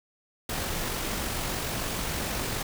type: noise with amplitude modulation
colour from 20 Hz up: pink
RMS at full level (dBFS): -30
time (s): 0.49-2.63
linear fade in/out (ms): 5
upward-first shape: sine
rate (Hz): 46.8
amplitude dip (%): 25
effects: none